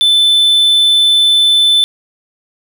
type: tone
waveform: triangle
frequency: 3520 Hz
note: A7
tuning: in tune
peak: -5 dBFS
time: 0.01-1.84 s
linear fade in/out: 0 ms
effects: none